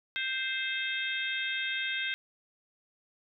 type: harmonic tone with a mistuned harmonic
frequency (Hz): 523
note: C5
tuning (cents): -1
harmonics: 3 / 4 / 5 / 6 / 7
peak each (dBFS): -35 / -36 / -37 / -38 / -38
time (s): 0.16-2.14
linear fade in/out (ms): 0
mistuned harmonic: 6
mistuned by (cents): +48
effects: none